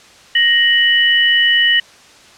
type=tone pair together; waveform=sine; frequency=1872.6 / 2964 Hz; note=A#6 / F#7; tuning=+7 / +2 cents; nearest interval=minor sixth; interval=795 cents; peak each=-12 dBFS; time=0.35-1.8 s; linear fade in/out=5 ms; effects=white hiss -43 dBFS RMS until 2.37 s + low-pass 6000 Hz 12 dB/octave